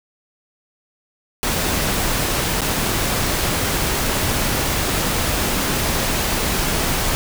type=noise with dropouts; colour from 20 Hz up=pink; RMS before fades=-20 dBFS; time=1.43-7.15 s; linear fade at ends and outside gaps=0 ms; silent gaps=2.608-2.617 s; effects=none